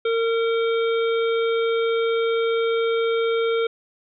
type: harmonic tone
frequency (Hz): 457.4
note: A#4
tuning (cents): -33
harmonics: 1 / 3 / 5 / 7 / 8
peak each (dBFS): -19 / -29 / -33 / -36 / -37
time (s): 0.05-3.67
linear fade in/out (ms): 5
effects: none